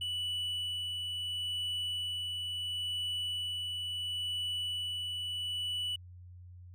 triangle tone with tremolo, 2960 Hz, F#7, in tune, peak -31 dBFS, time 0.01-5.96 s, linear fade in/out 5 ms, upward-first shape sine, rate 0.73 Hz, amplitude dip 25%, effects added 89 Hz sine -48 dBFS peak until 6.74 s

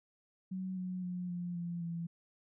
sine tone with pitch steps, 187.1 / 183.25 / 179.48 / 175.78 / 172.17 / 168.62 Hz, F#3 / F#3 / F3 / F3 / F3 / E3, +20 / -16 / +48 / +12 / -24 / +40 cents, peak -36 dBFS, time 0.51-2.07 s, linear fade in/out 10 ms, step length 260 ms, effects none

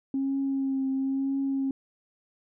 sine tone with vibrato, 270 Hz, C#4, 45 cents flat, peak -24 dBFS, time 0.14-1.71 s, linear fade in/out 2 ms, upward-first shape triangle, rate 1 Hz, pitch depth 25 cents each way, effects tanh soft clip ceiling -20 dBFS

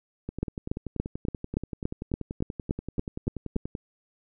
two click trains, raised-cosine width 3 ms, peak -13 / -20 dBFS, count 12 / 37, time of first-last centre 0.43-3.564 / 0.29-3.752 s, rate 3.51 / 10.4 Hz, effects none

